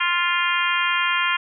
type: harmonic tone with a mistuned harmonic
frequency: 349.2 Hz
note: F4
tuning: in tune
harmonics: 3 / 4 / 5 / 6 / 7 / 8 / 9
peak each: -24 / -25 / -26 / -27 / -27 / -28 / -29 dBFS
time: 0-1.37 s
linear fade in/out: 10 ms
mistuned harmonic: 9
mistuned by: +26 cents
effects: none